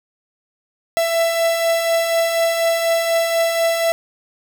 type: beating tone pair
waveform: 45% pulse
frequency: 662 / 666.1 Hz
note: E5 / E5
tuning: +7 / +18 cents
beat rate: 4.1 Hz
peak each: -25 / -16 dBFS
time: 0.97-3.92 s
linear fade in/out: 0 ms
effects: none